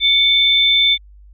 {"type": "tone pair together", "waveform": "sine", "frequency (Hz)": [2231, 3541], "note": ["C#7", "A7"], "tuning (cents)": [11, 10], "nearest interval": "minor sixth", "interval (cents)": 799, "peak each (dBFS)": [-18, -11], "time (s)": [0, 0.98], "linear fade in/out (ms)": 50, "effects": ["added 50 Hz sine -40 dBFS peak until 1.33 s"]}